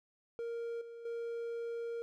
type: tone with level steps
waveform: triangle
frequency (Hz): 466.2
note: A#4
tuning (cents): 0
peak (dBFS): -35 / -44 / -35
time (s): 0.39-2.02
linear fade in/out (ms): 0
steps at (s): 0.81 / 1.05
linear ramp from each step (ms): 5
effects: none